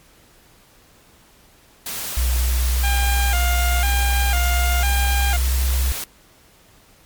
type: noise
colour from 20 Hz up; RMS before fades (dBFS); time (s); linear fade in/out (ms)
white; -28; 1.86-6.04; 2
type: tone with pitch glide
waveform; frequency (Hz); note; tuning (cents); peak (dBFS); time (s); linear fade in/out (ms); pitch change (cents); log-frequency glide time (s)
sine; 61.74 to 64.59; B1 to C2; 0 to -22; -16; 2.17-5.92; 0; +78; 3.62-5.79
type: tone with vibrato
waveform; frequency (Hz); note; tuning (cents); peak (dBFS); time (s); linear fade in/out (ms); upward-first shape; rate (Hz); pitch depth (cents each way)
15% pulse; 753; F#5; +30; -16; 2.83-5.37; 10; square; 1; 110
effects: pink hiss -52 dBFS RMS until 7.05 s + MP3 96 kbps